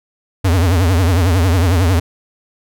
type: tone with vibrato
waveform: square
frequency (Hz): 88.8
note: F2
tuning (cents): +29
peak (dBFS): -11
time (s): 0.44-2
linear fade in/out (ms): 10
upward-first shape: triangle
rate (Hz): 11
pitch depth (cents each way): 200
effects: none